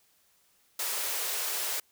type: high-pass noise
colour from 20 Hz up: white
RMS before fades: -32 dBFS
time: 0.79-1.8 s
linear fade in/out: 5 ms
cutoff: 370 Hz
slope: 48 dB/octave
effects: white hiss -67 dBFS RMS until 1.91 s